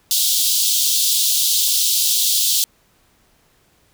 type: high-pass noise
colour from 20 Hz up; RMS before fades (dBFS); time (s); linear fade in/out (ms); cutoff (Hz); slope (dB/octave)
pink; -17; 0.11-2.64; 0; 3300; 48
effects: pink hiss -58 dBFS RMS until 3.93 s